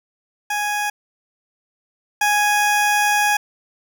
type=tone pair in turn; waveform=20% pulse; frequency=830.6 / 830.6 Hz; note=G#5 / G#5; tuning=0 / 0 cents; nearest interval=unison; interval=0 cents; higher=neither; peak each=-15 / -10 dBFS; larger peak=second; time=0.5-0.9 / 2.21-3.37 s; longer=second; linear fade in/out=5 ms; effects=none